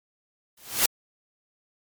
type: noise with exponential growth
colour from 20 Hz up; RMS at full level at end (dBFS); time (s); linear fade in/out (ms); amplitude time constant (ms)
white; -17; 0.57-0.86; 5; 62
effects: MP3 96 kbps